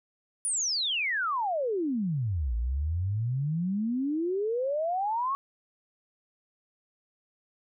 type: exponential two-way sweep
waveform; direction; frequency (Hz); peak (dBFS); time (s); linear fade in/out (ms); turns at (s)
sine; down then up; 9930 to 55 to 1125; -26; 0.45-5.35; 0; 2.55
effects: none